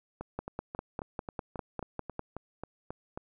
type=two click trains; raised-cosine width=1 ms; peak=-20 / -24 dBFS; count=10 / 12; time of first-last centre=0.39-2.194 / 0.21-3.175 s; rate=4.99 / 3.71 Hz; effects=none